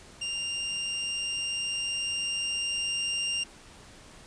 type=tone with level ramp; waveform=sawtooth; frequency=2794 Hz; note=F7; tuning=in tune; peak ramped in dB=-27 to -24 dBFS; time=0.21-3.44 s; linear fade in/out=10 ms; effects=pink hiss -51 dBFS RMS until 4.26 s + resampled to 22050 Hz